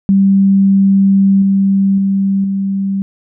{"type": "tone with level steps", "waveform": "sine", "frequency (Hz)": 195.4, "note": "G3", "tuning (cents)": -5, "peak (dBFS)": [-6, -8, -10, -13], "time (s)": [0.09, 3.02], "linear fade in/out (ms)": 0, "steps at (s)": [1.42, 1.98, 2.44], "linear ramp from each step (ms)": 2, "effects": []}